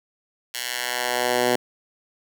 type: tone with high-pass filter sweep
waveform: 10% pulse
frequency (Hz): 123.47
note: B2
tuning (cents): 0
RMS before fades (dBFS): -24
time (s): 0.54-1.56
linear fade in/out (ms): 5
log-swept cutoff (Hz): 2800 to 290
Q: 0.76
effects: none